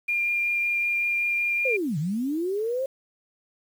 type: tone with vibrato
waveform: sine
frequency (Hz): 2400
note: D7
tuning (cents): +37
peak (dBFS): -22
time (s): 0.08-1.77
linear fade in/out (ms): 10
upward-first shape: triangle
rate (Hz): 5.3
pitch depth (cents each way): 10
type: linear two-way sweep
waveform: sine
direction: down then up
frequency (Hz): 545 to 139.1 to 545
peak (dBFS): -24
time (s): 1.65-2.86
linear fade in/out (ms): 5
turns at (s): 1.98
effects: 8-bit